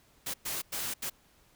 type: noise bursts at uneven times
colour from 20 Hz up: white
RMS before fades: -35 dBFS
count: 4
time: 0.26-0.34 / 0.45-0.62 / 0.72-0.94 / 1.02-1.1 s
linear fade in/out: 10 ms
effects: pink hiss -64 dBFS RMS until 1.55 s